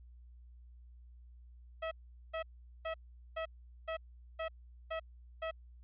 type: tone bursts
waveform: sawtooth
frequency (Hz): 647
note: E5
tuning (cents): -32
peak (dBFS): -32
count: 8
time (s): 1.82-5.512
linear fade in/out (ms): 10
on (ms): 94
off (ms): 420
effects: added 60 Hz sine -53 dBFS peak until 5.83 s + resampled to 8000 Hz